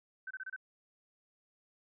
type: tone bursts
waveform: sine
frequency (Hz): 1531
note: G6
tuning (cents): -41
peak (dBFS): -39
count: 5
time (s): 0.27-0.563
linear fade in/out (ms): 5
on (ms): 37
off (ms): 27
effects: none